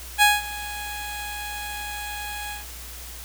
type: tone with ADSR envelope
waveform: 15% pulse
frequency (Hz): 830.6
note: G#5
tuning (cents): 0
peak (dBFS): -6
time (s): 0.18-2.66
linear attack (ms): 41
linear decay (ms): 190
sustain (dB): -19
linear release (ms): 150
effects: added 60 Hz sine -40 dBFS peak until 3.24 s + white hiss -40 dBFS RMS until 3.24 s